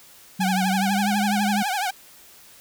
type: tone with pitch glide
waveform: sine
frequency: 188.5 to 205.6 Hz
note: F#3 to G#3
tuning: +32 to -17 cents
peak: -21 dBFS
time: 0.39-1.63 s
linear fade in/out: 10 ms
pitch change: +151 cents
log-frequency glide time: 0.65-1.1 s
type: tone with vibrato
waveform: sawtooth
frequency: 784 Hz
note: G5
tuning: in tune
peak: -19 dBFS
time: 0.4-1.91 s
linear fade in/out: 10 ms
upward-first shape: triangle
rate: 12 Hz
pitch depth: 170 cents each way
effects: white hiss -49 dBFS RMS until 2.6 s